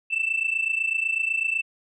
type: tone pair together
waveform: sine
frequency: 2643 / 2671 Hz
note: E7 / E7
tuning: +4 / +22 cents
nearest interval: unison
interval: 18 cents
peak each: -24 dBFS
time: 0.1-1.62 s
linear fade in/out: 20 ms
effects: tanh soft clip ceiling -17 dBFS